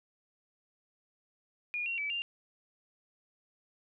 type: tone with pitch steps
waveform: sine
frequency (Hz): 2435 / 2745 / 2300 / 2791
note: D#7 / F7 / D7 / F7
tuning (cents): -38 / -31 / -37 / -2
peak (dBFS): -32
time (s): 1.74-2.22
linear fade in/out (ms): 0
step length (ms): 120
effects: none